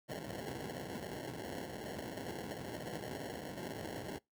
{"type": "noise with sample-and-hold", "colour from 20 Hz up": "white", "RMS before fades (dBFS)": -43, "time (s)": [0.08, 4.19], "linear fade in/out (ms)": 20, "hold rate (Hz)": 1225, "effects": ["noise-tail reverb RT60 0.2 s tail -25 dB re dry", "high-pass 100 Hz 12 dB/octave"]}